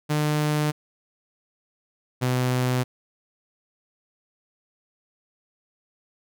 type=tone pair in turn; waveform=sawtooth; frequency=150.5 / 126.33 Hz; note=D3 / B2; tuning=+43 / +40 cents; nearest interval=minor third; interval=303 cents; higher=first; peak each=-17 dBFS; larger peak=neither; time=0.09-0.72 / 2.21-2.84 s; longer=neither; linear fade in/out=20 ms; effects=none